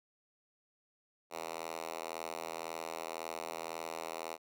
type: tone with high-pass filter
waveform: 5% pulse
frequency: 81.9 Hz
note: E2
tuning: 11 cents flat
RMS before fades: -42 dBFS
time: 1.3-4.38 s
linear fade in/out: 50 ms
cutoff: 520 Hz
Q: 0.95
effects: none